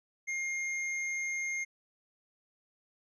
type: tone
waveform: square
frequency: 2126 Hz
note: C7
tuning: 27 cents sharp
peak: -33 dBFS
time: 0.27-1.65 s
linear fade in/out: 20 ms
effects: resampled to 22050 Hz